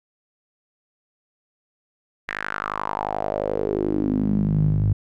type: tone with band-pass filter sweep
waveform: sawtooth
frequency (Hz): 51.4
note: G#1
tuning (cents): -17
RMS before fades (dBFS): -23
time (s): 2.28-4.93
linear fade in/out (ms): 5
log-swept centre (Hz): 1900 to 110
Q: 4.8
effects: none